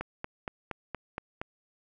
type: click train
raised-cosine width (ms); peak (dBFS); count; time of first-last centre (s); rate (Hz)
0.5; -19; 7; 0.01-1.415; 4.27
effects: none